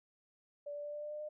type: tone with pitch steps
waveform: sine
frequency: 580 / 584 / 588.1 / 592.2 / 596.3 / 600.5 / 604.6 Hz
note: D5 / D5 / D5 / D5 / D5 / D5 / D#5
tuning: -22 / -10 / +2 / +14 / +26 / +38 / -50 cents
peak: -40 dBFS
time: 0.66-1.29 s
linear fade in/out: 10 ms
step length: 90 ms
effects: none